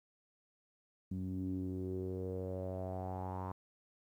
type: tone with low-pass filter sweep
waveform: sawtooth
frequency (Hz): 93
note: F#2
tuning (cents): +9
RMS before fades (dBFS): -40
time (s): 1.11-3.52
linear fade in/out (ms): 5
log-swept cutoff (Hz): 220 to 1000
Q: 5.4
effects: 12-bit